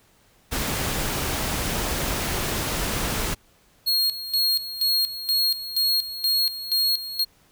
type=noise; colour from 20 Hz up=pink; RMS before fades=-26 dBFS; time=0.51-3.35 s; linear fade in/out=20 ms
type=tone with tremolo; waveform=45% pulse; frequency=4276 Hz; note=C8; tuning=37 cents sharp; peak=-18 dBFS; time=3.86-7.25 s; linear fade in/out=20 ms; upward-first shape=square; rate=2.1 Hz; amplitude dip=75%
effects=pink hiss -59 dBFS RMS until 7.51 s